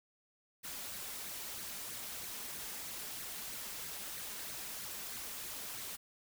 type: noise with flanger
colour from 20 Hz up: white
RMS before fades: -44 dBFS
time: 0.63-5.97 s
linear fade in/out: 20 ms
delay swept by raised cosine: 0.47 to 4.97 ms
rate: 3.1 Hz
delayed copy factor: +0.5
effects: none